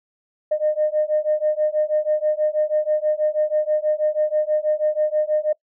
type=beating tone pair; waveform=sine; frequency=607 / 613.2 Hz; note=D#5 / D#5; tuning=-43 / -25 cents; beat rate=6.2 Hz; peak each=-20 dBFS; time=0.51-5.53 s; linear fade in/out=10 ms; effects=noise-tail reverb RT60 0.1 s tail -22 dB re dry + tanh soft clip ceiling -10 dBFS

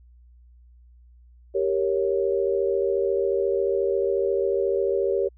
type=chord; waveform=sine; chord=G diminished; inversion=none; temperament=equal; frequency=392 / 466.2 / 554.4 Hz; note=G4 / Bb4 / Db5; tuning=0 / 0 / 0 cents; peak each=-23 / -26 / -26 dBFS; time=1.54-5.29 s; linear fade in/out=20 ms; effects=added 60 Hz sine -49 dBFS peak until 5.37 s

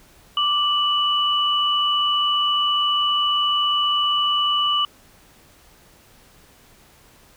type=tone pair together; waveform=sine; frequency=1174.7 / 2960 Hz; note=D6 / F#7; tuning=0 / 0 cents; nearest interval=octave + major third; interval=1600 cents; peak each=-21 / -19 dBFS; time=0.37-4.85 s; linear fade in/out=2 ms; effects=pink hiss -52 dBFS RMS until 7.36 s

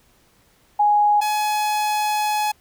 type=tone pair in turn; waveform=sine / 45% pulse; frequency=830.6 / 844.6 Hz; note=G#5 / G#5; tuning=0 / +29 cents; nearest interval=unison; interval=29 cents; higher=second; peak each=-13 / -19 dBFS; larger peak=first; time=0.79-1.21 / 1.21-2.52 s; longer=second; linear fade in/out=10 ms; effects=pink hiss -58 dBFS RMS until 2.6 s

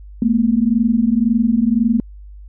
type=tone pair together; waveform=sine; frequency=218.7 / 240.6 Hz; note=A3 / B3; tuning=-10 / -45 cents; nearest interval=major second; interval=165 cents; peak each=-15 dBFS; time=0.22-2 s; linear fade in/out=2 ms; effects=added 50 Hz sine -34 dBFS peak until 2.48 s

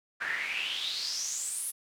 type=noise with band-pass filter sweep; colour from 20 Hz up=pink; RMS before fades=-34 dBFS; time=0.2-1.72 s; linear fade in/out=20 ms; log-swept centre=1600 to 11000 Hz; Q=6.8; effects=none

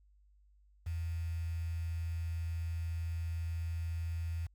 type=tone with quantisation; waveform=sine; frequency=83 Hz; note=E2; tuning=12 cents sharp; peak=-34 dBFS; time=0.86-4.47 s; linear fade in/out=10 ms; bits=9; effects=added 50 Hz sine -62 dBFS peak until 4.54 s

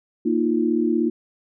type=chord; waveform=sine; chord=Bb suspended fourth; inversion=none; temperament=equal with one note detuned; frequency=233.1 / 311.1 / 347.6 Hz; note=Bb3 / Eb4 / F4; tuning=0 / 0 / -8 cents; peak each=-22 dBFS; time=0.25-1.1 s; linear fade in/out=10 ms; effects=none

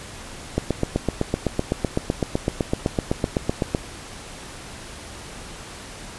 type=click train; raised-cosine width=2 ms; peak=-6 dBFS; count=26; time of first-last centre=0.58-3.749 s; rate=7.89 Hz; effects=pink hiss -38 dBFS RMS until 6.18 s + resampled to 24000 Hz

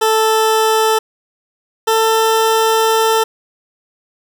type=tone pair in turn; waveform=20% pulse; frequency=440 / 445.4 Hz; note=A4 / A4; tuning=0 / +21 cents; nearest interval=unison; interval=21 cents; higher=second; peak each=-6 dBFS; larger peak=neither; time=0.01-0.99 / 1.87-3.24 s; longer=second; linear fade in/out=10 ms; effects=none

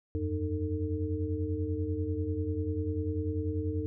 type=tone cluster; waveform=sine; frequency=84.9 / 95.1 / 305.8 / 448.8 Hz; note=F2 / F#2 / D#4 / A4; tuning=-48 / +48 / -30 / +34 cents; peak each=-34 / -34 / -35 / -37 dBFS; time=0.15-3.86 s; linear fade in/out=0 ms; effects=none

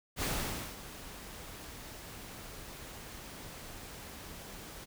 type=noise with ADSR envelope; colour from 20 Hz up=pink; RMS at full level=-33 dBFS; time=0.16-4.86 s; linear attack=62 ms; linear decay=530 ms; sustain=-14 dB; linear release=27 ms; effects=none

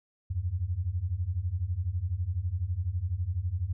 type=beating tone pair; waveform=sine; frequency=82.41 / 94.41 Hz; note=E2 / F#2; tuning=0 / +35 cents; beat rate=12 Hz; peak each=-32 / -30 dBFS; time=0.3-3.73 s; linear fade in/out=10 ms; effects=none

